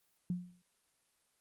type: tone with exponential decay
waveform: sine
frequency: 178.2 Hz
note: F3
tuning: 35 cents sharp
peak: -30 dBFS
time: 0.3-0.62 s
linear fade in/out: 2 ms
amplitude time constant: 68 ms
effects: white hiss -75 dBFS RMS until 1.4 s + Opus 24 kbps